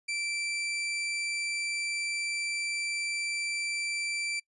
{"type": "tone", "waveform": "sawtooth", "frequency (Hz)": 2339, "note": "D7", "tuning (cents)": -8, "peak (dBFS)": -27, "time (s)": [0.08, 4.4], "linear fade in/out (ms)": 10, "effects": ["noise-tail reverb RT60 0.1 s tail -26 dB re dry", "resampled to 24000 Hz"]}